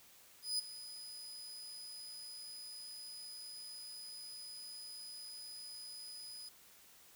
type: tone with ADSR envelope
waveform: 35% pulse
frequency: 4978 Hz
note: D#8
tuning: in tune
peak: -31 dBFS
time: 0.42-6.49 s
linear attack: 170 ms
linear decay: 11 ms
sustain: -15 dB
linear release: 7 ms
effects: white hiss -62 dBFS RMS until 7.15 s